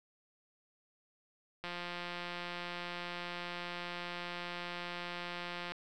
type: click train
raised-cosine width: 0.3 ms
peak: -25 dBFS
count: 715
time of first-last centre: 1.64-5.72 s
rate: 175 Hz
effects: none